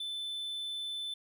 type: tone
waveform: triangle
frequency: 3520 Hz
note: A7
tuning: in tune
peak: -34 dBFS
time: 0-1.14 s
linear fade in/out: 5 ms
effects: none